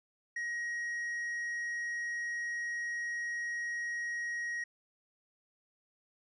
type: tone with tanh clipping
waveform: triangle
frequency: 1890 Hz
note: A#6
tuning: 23 cents sharp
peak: -35 dBFS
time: 0.36-4.64 s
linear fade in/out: 5 ms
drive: 8 dB
effects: none